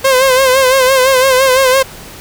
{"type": "tone with vibrato", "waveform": "sawtooth", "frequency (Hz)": 523, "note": "C5", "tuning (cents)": -1, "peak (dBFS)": -3, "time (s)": [0.04, 1.83], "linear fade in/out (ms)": 10, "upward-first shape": "sine", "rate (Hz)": 5.9, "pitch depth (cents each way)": 63, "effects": ["pink hiss -32 dBFS RMS until 2.2 s"]}